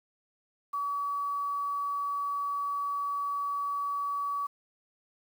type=tone with quantisation; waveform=sine; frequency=1139 Hz; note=C#6; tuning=47 cents sharp; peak=-29 dBFS; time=0.73-4.47 s; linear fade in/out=10 ms; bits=9; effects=none